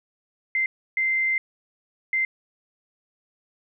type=tone bursts at uneven times; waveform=sine; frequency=2082 Hz; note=C7; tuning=9 cents flat; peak=-20 dBFS; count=3; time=0.55-0.66 / 0.97-1.38 / 2.13-2.25 s; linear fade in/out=2 ms; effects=none